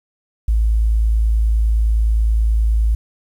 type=tone; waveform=sine; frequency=54.8 Hz; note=A1; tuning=6 cents flat; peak=-12 dBFS; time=0.48-2.95 s; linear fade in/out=5 ms; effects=8-bit